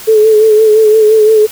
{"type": "tone with vibrato", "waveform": "sine", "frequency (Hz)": 433.3, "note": "A4", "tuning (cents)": -27, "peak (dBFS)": -3, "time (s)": [0.07, 1.47], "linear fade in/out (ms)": 20, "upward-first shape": "sine", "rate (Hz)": 5.8, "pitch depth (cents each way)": 41, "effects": ["white hiss -29 dBFS RMS until 1.51 s"]}